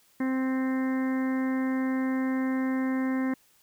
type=harmonic tone; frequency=261.6 Hz; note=C4; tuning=in tune; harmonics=1 / 2 / 3 / 4 / 5 / 6 / 7 / 8; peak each=-25 / -38 / -43 / -41 / -48 / -45 / -41 / -45 dBFS; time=0.2-3.34 s; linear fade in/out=5 ms; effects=white hiss -63 dBFS RMS until 3.62 s